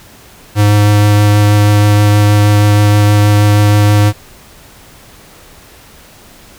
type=tone with vibrato; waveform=square; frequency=103.83 Hz; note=G#2; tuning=in tune; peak=-6 dBFS; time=0.55-4.13 s; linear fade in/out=50 ms; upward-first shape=triangle; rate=6.3 Hz; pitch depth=11 cents each way; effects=pink hiss -39 dBFS RMS until 6.58 s